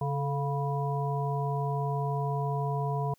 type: harmonic tone with a mistuned harmonic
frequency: 140 Hz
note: C#3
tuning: 18 cents sharp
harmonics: 1 / 3 / 5 / 7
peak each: -29 / -36 / -36 / -35 dBFS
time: 0.01-3.14 s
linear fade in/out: 5 ms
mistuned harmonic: 3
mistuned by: +57 cents
effects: white hiss -68 dBFS RMS until 3.18 s